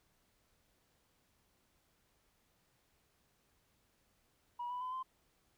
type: tone with pitch steps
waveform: sine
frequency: 966 / 989.2 / 1012.9 / 1037.1 Hz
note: B5 / B5 / B5 / C6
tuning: -39 / +3 / +43 / -16 cents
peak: -37 dBFS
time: 4.59-5.03 s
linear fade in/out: 10 ms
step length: 110 ms
effects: tanh soft clip ceiling -35 dBFS + pink hiss -75 dBFS RMS until 5.57 s